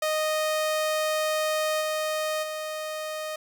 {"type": "tone with level steps", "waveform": "sawtooth", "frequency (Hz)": 620, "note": "D#5", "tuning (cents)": -6, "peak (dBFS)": [-20, -22, -27], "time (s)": [0.02, 3.36], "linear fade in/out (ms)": 5, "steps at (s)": [1.8, 2.42], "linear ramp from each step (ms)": 20, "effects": []}